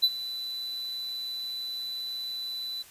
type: tone with ADSR envelope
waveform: triangle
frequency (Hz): 3987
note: B7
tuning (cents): +16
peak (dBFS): -15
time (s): 0.02-2.83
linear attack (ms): 20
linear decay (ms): 47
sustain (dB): -16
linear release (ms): 16
effects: white hiss -52 dBFS RMS until 2.9 s + resampled to 32000 Hz